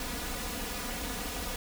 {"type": "noise with comb filter", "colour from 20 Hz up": "pink", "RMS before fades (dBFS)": -36, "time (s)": [0, 1.56], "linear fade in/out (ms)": 2, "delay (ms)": 4.1, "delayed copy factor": 0.9, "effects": []}